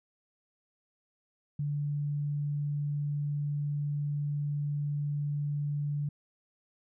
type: tone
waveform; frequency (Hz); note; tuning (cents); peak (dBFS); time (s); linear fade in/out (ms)
sine; 145.7; D3; -13; -29; 1.59-6.09; 5
effects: none